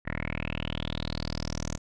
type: tone with low-pass filter sweep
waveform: 10% pulse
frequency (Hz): 40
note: D#1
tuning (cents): +49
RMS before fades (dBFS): -33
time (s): 0.05-1.78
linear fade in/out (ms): 20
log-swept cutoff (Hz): 1900 to 6800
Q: 6.9
effects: none